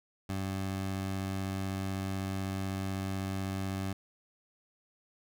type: tone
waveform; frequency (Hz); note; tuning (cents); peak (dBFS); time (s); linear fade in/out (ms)
20% pulse; 96; G2; -36; -28; 0.29-3.93; 5
effects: none